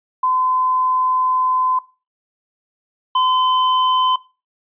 sine / square tone pair in turn, 1022 / 1022 Hz, C6 / C6, -41 / -41 cents, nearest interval unison, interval 0 cents, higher neither, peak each -14 dBFS, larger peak neither, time 0.23-1.79 / 3.15-4.16 s, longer first, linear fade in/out 5 ms, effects noise-tail reverb RT60 0.3 s tail -19 dB re dry + resampled to 8000 Hz

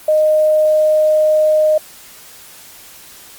sine tone, 617 Hz, D#5, 15 cents flat, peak -9 dBFS, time 0.08-1.78 s, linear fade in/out 5 ms, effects white hiss -39 dBFS RMS until 3.38 s + Opus 32 kbps

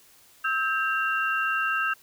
sine tone cluster, 1294 / 1582 / 2754 Hz, E6 / G6 / F7, -32 / +15 / -25 cents, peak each -27 / -26 / -31 dBFS, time 0.44-1.94 s, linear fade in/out 10 ms, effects white hiss -56 dBFS RMS until 2.02 s

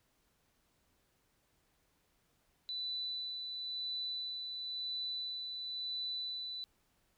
sine tone with tremolo, 3984 Hz, B7, 14 cents sharp, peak -36 dBFS, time 2.69-6.64 s, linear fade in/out 0 ms, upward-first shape sine, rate 0.97 Hz, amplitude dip 35%, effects pink hiss -75 dBFS RMS until 7.17 s

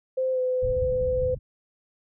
sine tone with pitch glide, 519 to 508 Hz, C5 to B4, -14 to +49 cents, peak -22 dBFS, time 0.17-1.35 s, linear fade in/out 10 ms, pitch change -37 cents, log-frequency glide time 0.32-0.4 s
white low-pass noise, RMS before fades -32 dBFS, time 0.62-1.39 s, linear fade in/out 20 ms, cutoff 120 Hz, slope 24 dB/octave
effects none

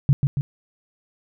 sine tone with echo, 139.3 Hz, C#3, 9 cents sharp, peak -11 dBFS, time 0.09-0.13 s, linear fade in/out 0 ms, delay 140 ms, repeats 2, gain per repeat -4 dB, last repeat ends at 0.41 s, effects none

